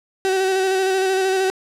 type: tone with vibrato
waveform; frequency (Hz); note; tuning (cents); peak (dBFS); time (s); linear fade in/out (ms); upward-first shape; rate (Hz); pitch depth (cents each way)
35% pulse; 380; F#4; +46; -15; 0.25-1.5; 0; square; 13; 22
effects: low-pass 10000 Hz 12 dB/octave